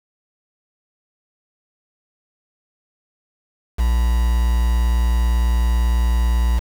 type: tone with quantisation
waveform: triangle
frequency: 59 Hz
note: A#1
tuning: 22 cents sharp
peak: -12 dBFS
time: 3.78-6.6 s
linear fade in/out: 20 ms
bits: 5
effects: none